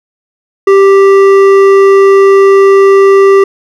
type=tone with hard clipping; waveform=sine; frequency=392 Hz; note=G4; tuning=in tune; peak=-3 dBFS; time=0.67-3.44 s; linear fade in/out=5 ms; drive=10 dB; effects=none